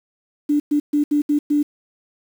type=tone bursts at uneven times; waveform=sine; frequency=293.7 Hz; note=D4; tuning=in tune; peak=-14 dBFS; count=6; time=0.49-0.6 / 0.71-0.8 / 0.93-1.04 / 1.11-1.22 / 1.29-1.39 / 1.5-1.63 s; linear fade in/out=10 ms; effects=7-bit